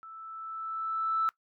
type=tone with level ramp; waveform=sine; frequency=1318.5 Hz; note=E6; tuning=in tune; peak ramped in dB=-44 to -23 dBFS; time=0.03-1.29 s; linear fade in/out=0 ms; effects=noise-tail reverb RT60 0.1 s tail -21 dB re dry + tanh soft clip ceiling -19 dBFS